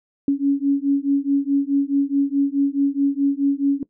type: beating tone pair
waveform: sine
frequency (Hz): 277.2 / 281.9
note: C#4 / C#4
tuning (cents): 0 / +29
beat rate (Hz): 4.7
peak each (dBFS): -19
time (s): 0.28-3.83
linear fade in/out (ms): 2
effects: noise-tail reverb RT60 0.1 s tail -19 dB re dry